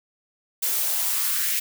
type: noise with high-pass filter sweep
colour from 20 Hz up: blue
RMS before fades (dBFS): -24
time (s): 0.62-1.6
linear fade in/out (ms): 10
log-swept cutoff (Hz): 340 to 2200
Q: 2.3
effects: none